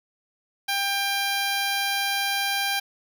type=tone; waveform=10% pulse; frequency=795 Hz; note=G5; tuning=24 cents sharp; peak=-15 dBFS; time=0.68-2.8 s; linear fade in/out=10 ms; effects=none